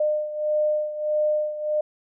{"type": "beating tone pair", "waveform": "sine", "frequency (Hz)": [605, 606.6], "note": ["D#5", "D#5"], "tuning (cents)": [-49, -44], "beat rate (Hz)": 1.6, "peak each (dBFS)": [-22, -27], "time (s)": [0, 1.81], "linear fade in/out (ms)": 5, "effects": []}